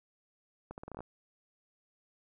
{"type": "accelerating click train", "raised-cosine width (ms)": 1, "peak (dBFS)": -29, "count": 9, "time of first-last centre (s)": [0.71, 1.006], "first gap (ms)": 69, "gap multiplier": 0.81, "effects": []}